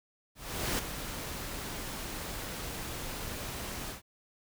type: noise with ADSR envelope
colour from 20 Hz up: pink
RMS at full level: -30 dBFS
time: 0.35-4.02 s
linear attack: 440 ms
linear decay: 3 ms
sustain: -9 dB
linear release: 120 ms
effects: none